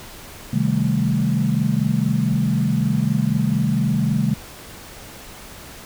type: chord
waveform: sine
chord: A half-diminished seventh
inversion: first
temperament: equal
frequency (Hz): 130.81 / 155.56 / 196 / 220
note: C3 / Eb3 / G3 / A3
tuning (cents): 0 / 0 / 0 / 0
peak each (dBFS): -22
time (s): 0.53-4.34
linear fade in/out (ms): 5
effects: pink hiss -39 dBFS RMS until 5.85 s